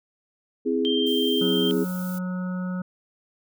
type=chord; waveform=sine; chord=C augmented; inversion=none; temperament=equal with one note detuned; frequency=258.9 / 329.6 / 415.3 Hz; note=C4 / E4 / G#4; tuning=-18 / 0 / 0 cents; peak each=-25 / -27 / -24 dBFS; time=0.65-1.85 s; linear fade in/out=20 ms
type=tone; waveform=sine; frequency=3160 Hz; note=G7; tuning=13 cents sharp; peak=-25 dBFS; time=0.85-1.71 s; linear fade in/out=0 ms
type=noise; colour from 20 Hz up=violet; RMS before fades=-40 dBFS; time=1.06-2.19 s; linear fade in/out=10 ms
type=harmonic tone; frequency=182.5 Hz; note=F#3; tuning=24 cents flat; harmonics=1 / 3 / 5 / 7 / 8; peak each=-26 / -40 / -48 / -42 / -43 dBFS; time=1.41-2.82 s; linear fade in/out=5 ms
effects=none